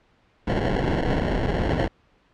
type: noise with sample-and-hold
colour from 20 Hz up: pink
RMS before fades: -23 dBFS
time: 0.47-1.88 s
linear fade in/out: 5 ms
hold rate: 1225 Hz
effects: pink hiss -61 dBFS RMS until 2.33 s + low-pass 3000 Hz 12 dB/octave